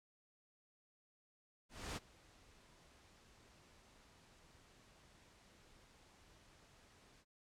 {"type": "noise with ADSR envelope", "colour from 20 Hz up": "pink", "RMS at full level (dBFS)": -43, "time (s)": [1.69, 7.25], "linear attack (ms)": 270, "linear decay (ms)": 31, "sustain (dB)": -23, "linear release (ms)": 51, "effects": ["noise-tail reverb RT60 0.1 s tail -23 dB re dry", "low-pass 8000 Hz 12 dB/octave"]}